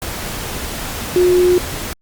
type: tone in noise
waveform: sine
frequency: 359.6 Hz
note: F#4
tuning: 49 cents flat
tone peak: -9 dBFS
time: 1.16-1.58 s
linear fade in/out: 0 ms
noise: pink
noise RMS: -25 dBFS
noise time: 0.02-1.93 s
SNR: +13 dB
effects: Opus 48 kbps